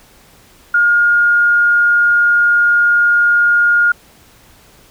sine tone, 1422 Hz, F6, 31 cents sharp, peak -8 dBFS, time 0.74-3.92 s, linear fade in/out 5 ms, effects pink hiss -46 dBFS RMS until 4.9 s

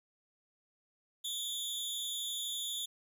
sawtooth tone with amplitude modulation, 3487 Hz, A7, 16 cents flat, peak -29 dBFS, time 1.24-2.86 s, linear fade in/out 10 ms, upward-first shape sine, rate 268 Hz, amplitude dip 90%, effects none

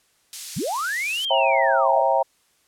pink high-pass noise, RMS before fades -34 dBFS, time 0.33-1.25 s, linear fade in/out 0 ms, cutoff 4700 Hz, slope 12 dB/octave
sine linear two-way sweep, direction up then down, 98 to 3236 to 498.9 Hz, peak -23 dBFS, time 0.56-2.02 s, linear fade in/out 10 ms, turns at 1.26 s
sine chord, C# diminished seventh, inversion none, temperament equal with one note detuned, 541.7 / 659.3 / 784 / 932.3 Hz, C#5 / E5 / G5 / Bb5, -40 / 0 / 0 / 0 cents, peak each -22 dBFS, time 1.3-2.23 s, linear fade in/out 10 ms
effects white hiss -63 dBFS RMS until 2.67 s + low-pass 11000 Hz 12 dB/octave

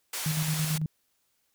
white band-pass noise, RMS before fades -34 dBFS, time 0.13-0.78 s, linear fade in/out 5 ms, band 530 to 14000 Hz, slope 12 dB/octave
sine tone with tremolo, 155.9 Hz, D#3, 4 cents sharp, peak -25 dBFS, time 0.26-0.86 s, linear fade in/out 2 ms, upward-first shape square, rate 9 Hz, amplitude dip 45%
effects white hiss -73 dBFS RMS until 1.54 s

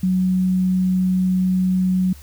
sine tone, 185 Hz, F#3, in tune, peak -15 dBFS, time 0.03-2.13 s, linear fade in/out 5 ms, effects added 71 Hz sine -39 dBFS peak until 2.22 s + white hiss -48 dBFS RMS until 2.22 s

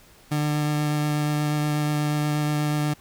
30% pulse tone with vibrato, 149.4 Hz, D3, 30 cents sharp, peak -19 dBFS, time 0.31-2.94 s, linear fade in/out 10 ms, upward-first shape triangle, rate 8.3 Hz, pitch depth 11 cents each way, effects pink hiss -53 dBFS RMS until 3 s

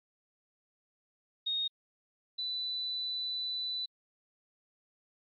sine tone pair in turn, 3721 / 3985 Hz, A#7 / B7, -4 / +15 cents, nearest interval minor second, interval 119 cents, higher second, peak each -30 / -33 dBFS, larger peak first, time 1.46-1.68 / 2.38-3.86 s, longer second, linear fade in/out 10 ms, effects AAC 64 kbps

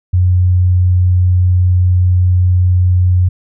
sine tone, 90.5 Hz, F#2, 38 cents flat, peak -7 dBFS, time 0.13-3.29 s, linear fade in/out 10 ms, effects none

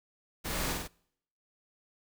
pink noise with echo, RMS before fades -36 dBFS, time 0.44-0.74 s, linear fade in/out 20 ms, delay 47 ms, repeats 3, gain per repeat -2 dB, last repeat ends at 0.881 s, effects noise-tail reverb RT60 0.7 s tail -25 dB re dry

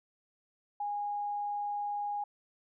sine tone, 822 Hz, G#5, 18 cents flat, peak -32 dBFS, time 0.8-2.24 s, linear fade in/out 5 ms, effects none

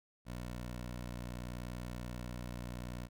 15% pulse tone, 60.7 Hz, B1, 29 cents flat, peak -35 dBFS, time 0.25-3.09 s, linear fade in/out 50 ms, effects none

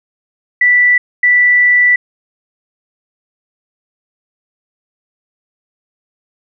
sine tone pair in turn, 1969 / 1969 Hz, B6 / B6, -6 / -6 cents, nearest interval unison, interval 0 cents, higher neither, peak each -6 dBFS, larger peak neither, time 0.61-0.98 / 1.23-1.96 s, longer second, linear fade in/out 5 ms, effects none

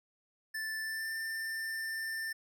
square tone with pitch glide, 1760 to 1789.7 Hz, A6 to A6, 0 to +29 cents, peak -36 dBFS, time 0.54-2.33 s, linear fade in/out 10 ms, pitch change +29 cents, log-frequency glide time 0.81-1.15 s, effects none

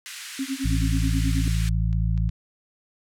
pink band-pass noise, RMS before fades -38 dBFS, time 0.06-1.69 s, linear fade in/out 0 ms, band 1600 to 11000 Hz, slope 24 dB/octave
sine tone with tremolo, 268.6 Hz, C4, 46 cents sharp, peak -23 dBFS, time 0.39-1.48 s, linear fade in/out 2 ms, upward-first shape sine, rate 9.3 Hz, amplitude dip 100%
harmonic tone, 55 Hz, A1, in tune, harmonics 1 / 2 / 3, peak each -22 / -25 / -28 dBFS, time 0.64-2.3 s, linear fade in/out 10 ms
clicks, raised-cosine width 0.2 ms, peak -29 dBFS, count 6, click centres 0.973 / 1.042 / 1.383 / 1.929 / 2.177 / 2.292 s
effects none

